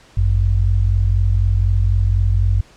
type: tone pair together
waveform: sine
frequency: 50.89 / 94.9 Hz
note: G#1 / F#2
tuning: -34 / +44 cents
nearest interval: major seventh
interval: 1078 cents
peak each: -15 dBFS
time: 0.17-2.61 s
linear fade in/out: 5 ms
effects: pink hiss -48 dBFS RMS until 2.76 s + low-pass 7000 Hz 12 dB/octave